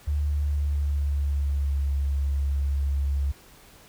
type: tone with pitch glide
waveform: sine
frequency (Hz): 73.42 to 69.74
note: D2 to C#2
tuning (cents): 0 to +11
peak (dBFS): -22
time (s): 0.07-3.32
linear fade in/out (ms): 10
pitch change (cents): -89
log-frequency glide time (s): 0.19-1.85
effects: pink hiss -52 dBFS RMS until 3.88 s